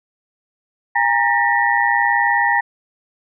sine tone cluster, 813 / 932 / 1804 / 1924 Hz, G#5 / A#5 / A6 / B6, -37 / -1 / +43 / -46 cents, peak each -19 dBFS, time 0.95-2.61 s, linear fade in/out 10 ms, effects none

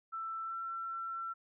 sine tone with pitch glide, 1330 to 1347.8 Hz, E6 to E6, +15 to +38 cents, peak -37 dBFS, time 0.12-1.34 s, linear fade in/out 20 ms, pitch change +23 cents, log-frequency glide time 0.44-0.55 s, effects none

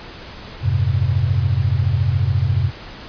sine chord, F minor, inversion none, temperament equal with one note detuned, 89.61 / 103.83 / 130.81 Hz, F2 / Ab2 / C3, +45 / 0 / 0 cents, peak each -19 dBFS, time 0.61-2.72 s, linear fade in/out 50 ms, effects pink hiss -36 dBFS RMS until 3.08 s + resampled to 11025 Hz

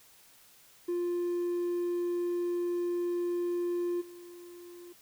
triangle tone with level steps, 350.1 Hz, F4, 4 cents sharp, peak -26 / -44 dBFS, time 0.88-4.93 s, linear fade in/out 10 ms, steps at 4 s, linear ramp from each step 20 ms, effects tanh soft clip ceiling -23 dBFS + white hiss -59 dBFS RMS until 5.01 s

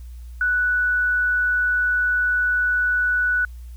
sine tone, 1480 Hz, F#6, in tune, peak -17 dBFS, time 0.41-3.45 s, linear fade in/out 2 ms, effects added 60 Hz sine -34 dBFS peak until 3.76 s + white hiss -58 dBFS RMS until 3.76 s

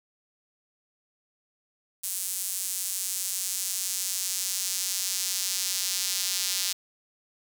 square tone with high-pass filter sweep, 93.8 Hz, F#2, 24 cents sharp, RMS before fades -30 dBFS, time 2.03-6.73 s, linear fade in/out 10 ms, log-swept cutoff 8700 to 4700 Hz, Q 1.2, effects none

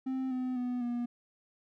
triangle tone with pitch steps, 261.8 / 254.5 / 247.4 / 240.5 Hz, C4 / C4 / B3 / B3, +1 / -48 / +3 / -46 cents, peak -29 dBFS, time 0.06-1.06 s, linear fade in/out 10 ms, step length 250 ms, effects none

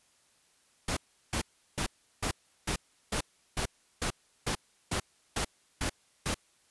pink noise bursts, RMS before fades -31 dBFS, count 13, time 0.88-6.344 s, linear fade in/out 5 ms, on 88 ms, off 360 ms, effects white hiss -67 dBFS RMS until 6.7 s + resampled to 24000 Hz

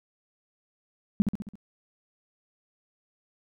sine tone with echo, 204.8 Hz, G#3, 24 cents flat, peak -16 dBFS, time 1.2-1.22 s, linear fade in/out 0 ms, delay 67 ms, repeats 5, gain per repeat -5 dB, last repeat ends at 1.555 s, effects none

